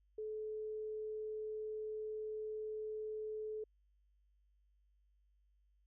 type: tone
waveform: sine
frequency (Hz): 431.1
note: A4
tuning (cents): -35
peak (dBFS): -40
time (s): 0.18-3.64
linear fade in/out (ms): 5
effects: added 50 Hz sine -70 dBFS peak until 5.86 s